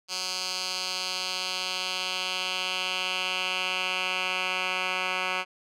10% pulse tone with band-pass filter sweep, 184.8 Hz, F#3, 2 cents flat, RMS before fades -30 dBFS, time 0.08-5.45 s, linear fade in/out 50 ms, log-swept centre 4900 to 2100 Hz, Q 2.1, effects none

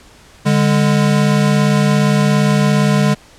square tone pair together, 146.83 / 204.2 Hz, D3 / G#3, 0 / -29 cents, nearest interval tritone, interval 571 cents, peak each -14 dBFS, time 0.45-3.15 s, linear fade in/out 20 ms, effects pink hiss -44 dBFS RMS until 3.38 s + low-pass 9000 Hz 12 dB/octave

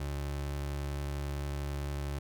30% pulse tone, 71.1 Hz, C#2, 45 cents sharp, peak -31 dBFS, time 0-2.19 s, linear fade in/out 5 ms, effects none

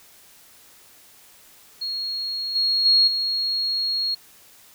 sine tone with level steps, 4296 Hz, C8, 45 cents sharp, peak -25 / -18 / -13 / -21 dBFS, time 1.81-4.15 s, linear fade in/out 10 ms, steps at 2.55 / 2.85 / 3.07 s, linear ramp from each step 10 ms, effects white hiss -51 dBFS RMS until 4.74 s

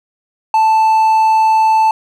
triangle tone, 880 Hz, A5, in tune, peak -6 dBFS, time 0.54-1.91 s, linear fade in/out 2 ms, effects none

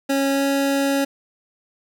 25% pulse tone with pitch glide, 274.8 to 276.9 Hz, C#4 to C#4, -15 to -2 cents, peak -14 dBFS, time 0.09-1.05 s, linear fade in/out 10 ms, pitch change +13 cents, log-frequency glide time 0.3-0.44 s, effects none

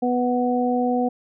harmonic tone, 246.9 Hz, B3, in tune, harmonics 1 / 2 / 3, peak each -21 / -24 / -24 dBFS, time 0.02-1.09 s, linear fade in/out 10 ms, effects none

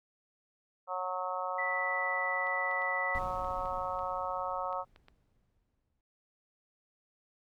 harmonic tone, 183.5 Hz, F#3, 14 cents flat, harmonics 3 / 4 / 5 / 6 / 7, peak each -39 / -39 / -39 / -39 / -39 dBFS, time 0.87-4.85 s, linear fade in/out 50 ms
sine tone, 1975.5 Hz, B6, in tune, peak -32 dBFS, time 1.58-3.19 s, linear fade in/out 10 ms
clicks, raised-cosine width 0.3 ms, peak -38 dBFS, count 10, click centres 2.47 / 2.713 / 2.82 / 3.148 / 3.446 / 3.657 / 3.991 / 4.728 / 4.961 / 5.084 s
brown noise with exponential decay, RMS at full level -40 dBFS, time 3.15-6.01 s, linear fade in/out 2 ms, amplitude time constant 620 ms
effects none

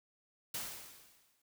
white noise with exponential decay, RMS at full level -38 dBFS, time 0.54-1.42 s, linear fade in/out 5 ms, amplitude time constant 190 ms, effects none

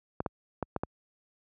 clicks, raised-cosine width 1 ms, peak -16 dBFS, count 5, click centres 0.204 / 0.262 / 0.627 / 0.763 / 0.835 s, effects high-pass 60 Hz 12 dB/octave

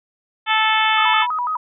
harmonic tone, 437.3 Hz, A4, 11 cents flat, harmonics 2 / 3 / 4 / 5 / 6 / 7 / 8, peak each -19 / -21 / -22 / -23 / -24 / -24 / -25 dBFS, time 0.46-1.27 s, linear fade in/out 50 ms
sine tone with vibrato, 1108.7 Hz, C#6, in tune, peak -19 dBFS, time 0.97-1.57 s, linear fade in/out 5 ms, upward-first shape square, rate 6 Hz, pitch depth 220 cents each way
effects none

